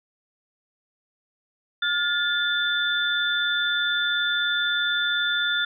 sine tone cluster, 1422 / 1735 / 3532 Hz, F6 / A6 / A7, +31 / -25 / +6 cents, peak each -24 / -29 / -25 dBFS, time 1.82-5.65 s, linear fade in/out 5 ms, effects none

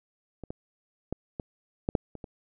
clicks, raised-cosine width 2 ms, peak -26 / -22 / -17 / -20 / -13 / -9 / -27 / -26 dBFS, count 8, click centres 0.437 / 0.505 / 1.126 / 1.398 / 1.889 / 1.952 / 2.153 / 2.242 s, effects none

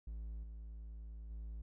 triangle tone with level steps, 55 Hz, A1, in tune, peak -40 / -44 / -41 dBFS, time 0.07-1.62 s, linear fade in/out 5 ms, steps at 0.43 / 1.3 s, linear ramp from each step 5 ms, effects none

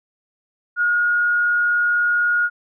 sine tone with frequency modulation, 1434 Hz, F6, 45 cents sharp, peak -15 dBFS, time 0.76-2.5 s, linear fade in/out 50 ms, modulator 104 Hz, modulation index 0.21, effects none

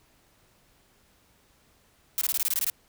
blue noise bursts, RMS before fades -26 dBFS, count 10, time 2.18-2.699 s, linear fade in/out 0 ms, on 33 ms, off 21 ms, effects pink hiss -63 dBFS RMS until 2.88 s

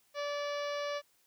harmonic tone, 579 Hz, D5, 25 cents flat, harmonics 1 / 2 / 3 / 4 / 5 / 6 / 7 / 8 / 9 / 10, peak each -35 / -41 / -45 / -47 / -49 / -51 / -52 / -53 / -54 / -55 dBFS, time 0.14-1.02 s, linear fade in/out 50 ms, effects white hiss -70 dBFS RMS until 1.26 s

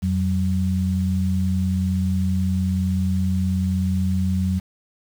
sine tone pair together, 88.39 / 187.3 Hz, F2 / F#3, +21 / +21 cents, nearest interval octave + minor second, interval 1300 cents, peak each -21 dBFS, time 0.02-4.6 s, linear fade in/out 20 ms, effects 7-bit

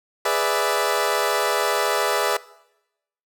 20% pulse chord, E dominant seventh, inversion first, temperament equal with one note detuned, 415.3 / 493.9 / 587.3 / 661.5 Hz, G#4 / B4 / D5 / E5, 0 / 0 / 0 / +6 cents, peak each -20 dBFS, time 0.25-2.37 s, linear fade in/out 5 ms, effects noise-tail reverb RT60 0.9 s tail -20 dB re dry

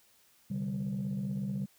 sine chord, C suspended second, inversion none, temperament equal, 130.81 / 146.83 / 196 Hz, C3 / D3 / G3, 0 / 0 / 0 cents, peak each -37 / -37 / -32 dBFS, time 0.5-1.66 s, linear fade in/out 10 ms, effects tanh soft clip ceiling -28 dBFS + white hiss -65 dBFS RMS until 1.78 s

